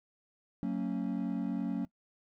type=chord; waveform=triangle; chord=F# major; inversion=none; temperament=equal with one note detuned; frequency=185 / 227.5 / 277.2 Hz; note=F#3 / A#3 / C#4; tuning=0 / -42 / 0 cents; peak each=-33 dBFS; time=0.63-1.85 s; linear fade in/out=0 ms; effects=noise-tail reverb RT60 0.1 s tail -20 dB re dry + tanh soft clip ceiling -22 dBFS